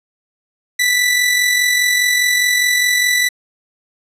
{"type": "tone with amplitude modulation", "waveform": "sawtooth", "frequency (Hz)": 1975.5, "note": "B6", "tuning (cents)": 0, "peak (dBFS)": -7, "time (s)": [0.79, 3.29], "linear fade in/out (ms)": 10, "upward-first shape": "sine", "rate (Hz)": 44.9, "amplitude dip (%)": 40, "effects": ["resampled to 32000 Hz", "8-bit"]}